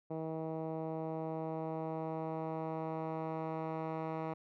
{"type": "tone with low-pass filter sweep", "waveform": "10% pulse", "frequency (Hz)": 159.9, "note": "D#3", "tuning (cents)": 48, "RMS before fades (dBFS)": -39, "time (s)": [0.1, 4.34], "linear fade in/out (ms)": 10, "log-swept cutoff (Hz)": [620, 1400], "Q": 1.1, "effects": []}